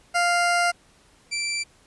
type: tone pair in turn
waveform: 20% pulse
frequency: 698.5 / 2342 Hz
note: F5 / D7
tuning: 0 / -5 cents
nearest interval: octave + major sixth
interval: 2095 cents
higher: second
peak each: -14 / -20 dBFS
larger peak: first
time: 0.14-0.72 / 1.31-1.64 s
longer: first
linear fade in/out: 20 ms
effects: pink hiss -57 dBFS RMS until 1.86 s + resampled to 24000 Hz